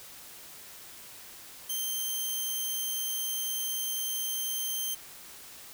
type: tone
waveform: 5% pulse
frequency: 3139 Hz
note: G7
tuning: 2 cents sharp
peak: -22 dBFS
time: 1.69-4.95 s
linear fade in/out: 10 ms
effects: white hiss -48 dBFS RMS until 5.73 s